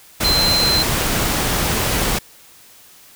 sine tone in noise, 4100 Hz, C8, 36 cents flat, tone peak -15 dBFS, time 0.24-0.83 s, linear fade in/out 10 ms, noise pink, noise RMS -19 dBFS, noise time 0.2-2.19 s, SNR +1 dB, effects white hiss -46 dBFS RMS until 3.15 s

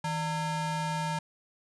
square ring-modulated tone, 375.3 Hz, F#4, 25 cents sharp, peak -27 dBFS, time 0.04-1.19 s, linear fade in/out 5 ms, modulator 536 Hz, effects resampled to 24000 Hz

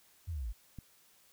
sine linear sweep, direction down, 91.5 to 46.27 Hz, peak -35 dBFS, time 0.27-0.53 s, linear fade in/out 20 ms
click, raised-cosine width 5 ms, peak -32 dBFS, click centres 0.787 s
effects white hiss -65 dBFS RMS until 1.32 s

